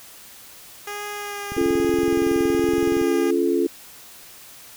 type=tone with vibrato; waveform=10% pulse; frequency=409.5 Hz; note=G#4; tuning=24 cents flat; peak=-21 dBFS; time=0.87-3.31 s; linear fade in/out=5 ms; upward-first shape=sine; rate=1.2 Hz; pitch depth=16 cents each way
type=click train; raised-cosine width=3 ms; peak=-19 dBFS; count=33; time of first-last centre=1.52-3.015 s; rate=21.4 Hz
type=chord; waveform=sine; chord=Db augmented; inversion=none; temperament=just; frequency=277.2 / 346.5 / 433.1 Hz; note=Db4 / F4 / A4; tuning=0 / -14 / -27 cents; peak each=-23 / -20 / -23 dBFS; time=1.57-3.67 s; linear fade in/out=5 ms
effects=white hiss -44 dBFS RMS until 4.76 s